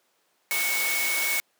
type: tone in noise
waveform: sine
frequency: 2217 Hz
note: C#7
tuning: in tune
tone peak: -26 dBFS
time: 0.51-1.4 s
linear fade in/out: 0 ms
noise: white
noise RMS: -28 dBFS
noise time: 0.51-1.4 s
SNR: -1 dB
effects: pink hiss -68 dBFS RMS until 1.59 s + high-pass 400 Hz 12 dB/octave